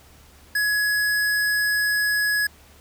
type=tone; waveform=square; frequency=1682 Hz; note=G#6; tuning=22 cents sharp; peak=-20 dBFS; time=0.55-2.47 s; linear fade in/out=5 ms; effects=added 73 Hz sine -52 dBFS peak until 2.8 s + pink hiss -52 dBFS RMS until 2.8 s